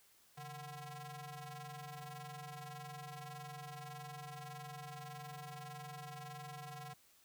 sawtooth ring-modulated tone, 299.9 Hz, D4, 36 cents sharp, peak -40 dBFS, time 0.37-6.94 s, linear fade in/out 10 ms, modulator 439 Hz, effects white hiss -68 dBFS RMS until 7.24 s

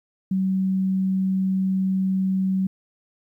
sine tone, 189.7 Hz, F#3, 43 cents sharp, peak -19 dBFS, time 0.31-2.67 s, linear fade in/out 5 ms, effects 10-bit

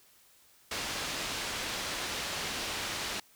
white low-pass noise, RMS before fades -36 dBFS, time 0.71-3.2 s, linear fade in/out 5 ms, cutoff 4900 Hz, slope 12 dB/octave, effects white hiss -62 dBFS RMS until 3.35 s

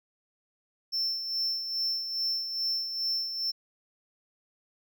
triangle tone with tremolo, 5360 Hz, E8, 28 cents sharp, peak -25 dBFS, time 0.92-3.52 s, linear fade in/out 20 ms, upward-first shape sine, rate 2.4 Hz, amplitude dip 55%, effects none

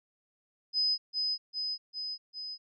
sine tone with echo, 5030 Hz, D#8, 18 cents sharp, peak -25 dBFS, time 0.73-0.98 s, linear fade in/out 50 ms, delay 400 ms, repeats 4, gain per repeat -3 dB, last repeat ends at 2.58 s, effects none

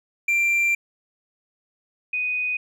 triangle / sine tone pair in turn, 2365 / 2490 Hz, D7 / D#7, +12 / +1 cents, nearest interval minor second, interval 89 cents, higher second, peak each -16 / -22 dBFS, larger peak first, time 0.28-0.75 / 2.13-2.57 s, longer first, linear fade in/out 5 ms, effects none

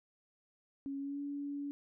sine tone with pitch glide, 276.5 to 284.9 Hz, C#4 to C#4, -4 to +48 cents, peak -37 dBFS, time 0.86-1.71 s, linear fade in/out 0 ms, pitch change +52 cents, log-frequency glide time 0.98-1.2 s, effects none

